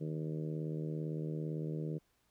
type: harmonic tone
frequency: 77.78 Hz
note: D#2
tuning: in tune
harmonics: 2 / 3 / 4 / 5 / 6 / 7 / 8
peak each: -37 / -49 / -44 / -46 / -47 / -53 / -60 dBFS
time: 0-1.99 s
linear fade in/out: 20 ms
effects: pink hiss -75 dBFS RMS until 2.3 s